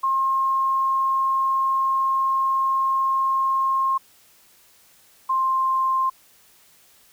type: tone pair in turn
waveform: sine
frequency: 1069 / 1053.7 Hz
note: C6 / C6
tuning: +37 / +12 cents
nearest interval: unison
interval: 25 cents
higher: first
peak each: -18 dBFS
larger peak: neither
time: 0.03-3.98 / 5.29-6.1 s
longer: first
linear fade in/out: 10 ms
effects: white hiss -55 dBFS RMS until 7.12 s